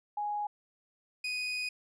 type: tone pair in turn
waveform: sine / 30% pulse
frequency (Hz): 830.6 / 2489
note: G#5 / D#7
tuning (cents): 0 / 0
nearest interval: octave + perfect fifth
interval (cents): 1900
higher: second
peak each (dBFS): -31 / -30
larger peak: second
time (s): 0.17-0.47 / 1.24-1.69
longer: second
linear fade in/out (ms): 5
effects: resampled to 22050 Hz